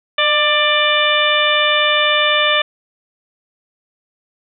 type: harmonic tone with a mistuned harmonic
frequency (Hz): 592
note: D5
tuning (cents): +14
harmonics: 1 / 2 / 3 / 4 / 5 / 6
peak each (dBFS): -19 / -19 / -19 / -19 / -19 / -19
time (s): 0.18-2.62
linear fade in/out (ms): 5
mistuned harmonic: 1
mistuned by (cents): +29
effects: none

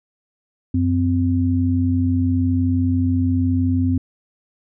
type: tone pair together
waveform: sine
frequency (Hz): 92.5 / 258.5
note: F#2 / C4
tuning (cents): 0 / -21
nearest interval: octave + tritone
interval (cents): 1779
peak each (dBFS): -18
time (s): 0.74-3.98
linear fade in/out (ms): 5
effects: none

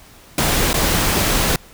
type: noise with dropouts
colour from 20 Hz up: pink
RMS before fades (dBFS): -17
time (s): 0.38-1.56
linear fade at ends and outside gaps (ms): 2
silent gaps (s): 0.731-0.741
effects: pink hiss -45 dBFS RMS until 1.73 s

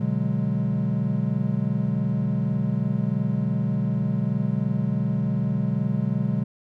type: chord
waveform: triangle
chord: G# half-diminished seventh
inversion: first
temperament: equal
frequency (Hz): 123.47 / 146.83 / 185 / 207.7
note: B2 / D3 / F#3 / G#3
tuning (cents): 0 / 0 / 0 / 0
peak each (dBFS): -25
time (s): 0-6.44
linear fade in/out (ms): 10
effects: none

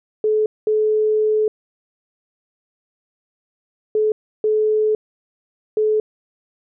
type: tone bursts at uneven times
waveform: sine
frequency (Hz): 430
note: A4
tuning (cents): -40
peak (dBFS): -14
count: 5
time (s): 0.24-0.46 / 0.67-1.48 / 3.95-4.12 / 4.44-4.95 / 5.77-6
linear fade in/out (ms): 2
effects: none

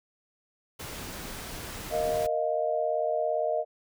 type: noise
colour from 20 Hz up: pink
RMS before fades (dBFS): -39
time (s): 0.79-2.27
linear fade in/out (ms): 10
type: chord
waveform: sine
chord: Bb suspended fourth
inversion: none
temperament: just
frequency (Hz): 466.2 / 621.6 / 699.2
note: Bb4 / Eb5 / F5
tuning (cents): 0 / -2 / +2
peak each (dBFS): -32 / -27 / -31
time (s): 1.9-3.65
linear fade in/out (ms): 50
effects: none

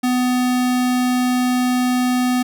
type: tone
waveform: square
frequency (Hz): 250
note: B3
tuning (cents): +21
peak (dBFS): -16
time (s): 0.03-2.43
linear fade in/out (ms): 10
effects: none

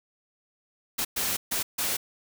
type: noise bursts at uneven times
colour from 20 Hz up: white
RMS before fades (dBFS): -28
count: 4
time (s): 0.98-1.05 / 1.16-1.37 / 1.51-1.63 / 1.78-1.97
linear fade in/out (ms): 10
effects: none

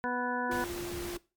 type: harmonic tone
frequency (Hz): 246.9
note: B3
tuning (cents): 0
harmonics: 1 / 2 / 3 / 4 / 6 / 7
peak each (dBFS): -36 / -37 / -38 / -35 / -36 / -39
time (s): 0.04-0.64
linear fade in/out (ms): 0
type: tone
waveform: sine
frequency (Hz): 349.2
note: F4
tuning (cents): 0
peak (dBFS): -36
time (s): 0.49-1.18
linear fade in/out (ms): 10
type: noise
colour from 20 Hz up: pink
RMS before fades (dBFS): -41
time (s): 0.51-1.17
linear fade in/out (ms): 5
effects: noise-tail reverb RT60 0.3 s tail -20 dB re dry + MP3 96 kbps

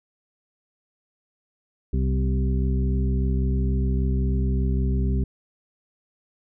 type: harmonic tone with a mistuned harmonic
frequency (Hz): 65.1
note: C2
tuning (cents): -8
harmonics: 1 / 2 / 3 / 4 / 6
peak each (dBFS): -21 / -27 / -29 / -33 / -35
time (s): 1.93-5.24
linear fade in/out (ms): 5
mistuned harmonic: 2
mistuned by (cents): +19
effects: none

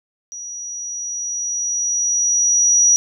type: tone with level ramp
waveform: sine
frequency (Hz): 5810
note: F#8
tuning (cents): -32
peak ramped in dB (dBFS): -29 to -9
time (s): 0.32-2.96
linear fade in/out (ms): 0
effects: none

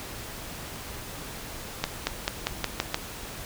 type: accelerating click train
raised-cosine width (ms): 0.2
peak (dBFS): -7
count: 7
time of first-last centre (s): 1.84-2.944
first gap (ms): 230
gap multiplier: 0.91
effects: pink hiss -39 dBFS RMS until 3.45 s

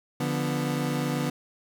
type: chord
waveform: 30% pulse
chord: B diminished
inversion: first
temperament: equal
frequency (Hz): 146.83 / 174.61 / 246.9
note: D3 / F3 / B3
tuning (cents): 0 / 0 / 0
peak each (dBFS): -26 / -31 / -27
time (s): 0.2-1.3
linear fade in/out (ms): 5
effects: none

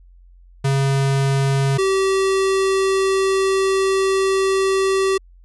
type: tone pair in turn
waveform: square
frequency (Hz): 136.9 / 385.3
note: C#3 / G4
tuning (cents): -21 / -30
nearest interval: octave + tritone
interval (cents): 1791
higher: second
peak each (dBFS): -16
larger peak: neither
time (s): 0.64-1.78 / 1.78-5.18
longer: second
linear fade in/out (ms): 10
effects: added 44 Hz sine -44 dBFS peak until 5.44 s + resampled to 24000 Hz

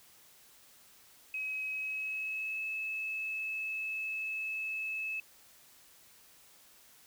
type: tone with pitch glide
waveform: sine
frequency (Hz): 2548 to 2600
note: D#7 to E7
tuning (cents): +41 to -24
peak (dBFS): -34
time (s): 1.34-5.2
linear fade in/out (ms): 2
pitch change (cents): +35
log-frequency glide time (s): 1.72-2.65
effects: white hiss -60 dBFS RMS until 7.06 s

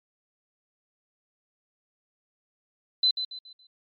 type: tone with echo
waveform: sine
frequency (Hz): 4032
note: B7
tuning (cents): +35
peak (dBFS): -18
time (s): 3.03-3.11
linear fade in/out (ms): 5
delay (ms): 140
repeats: 4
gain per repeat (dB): -9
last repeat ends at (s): 3.67
effects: MP3 32 kbps

